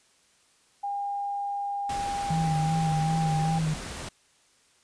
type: tone with pitch glide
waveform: sine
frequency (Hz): 806 to 799.5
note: G5 to G5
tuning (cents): +48 to +34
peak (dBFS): -28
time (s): 0.83-3.59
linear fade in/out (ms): 10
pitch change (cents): -14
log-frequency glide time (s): 1.7-2.81
type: noise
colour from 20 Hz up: pink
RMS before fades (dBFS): -37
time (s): 1.89-4.09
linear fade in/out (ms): 5
type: tone with vibrato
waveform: sine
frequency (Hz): 158.3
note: D#3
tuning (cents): +30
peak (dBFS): -24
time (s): 2.3-3.74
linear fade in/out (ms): 5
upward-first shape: sine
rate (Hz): 2.6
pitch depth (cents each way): 55
effects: white hiss -63 dBFS RMS until 4.83 s + resampled to 22050 Hz